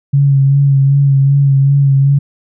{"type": "tone with vibrato", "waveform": "sine", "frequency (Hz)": 138.59, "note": "C#3", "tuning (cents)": 0, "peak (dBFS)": -6, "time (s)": [0.13, 2.19], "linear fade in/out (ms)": 10, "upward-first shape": "sine", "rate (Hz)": 2.6, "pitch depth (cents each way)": 29, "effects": []}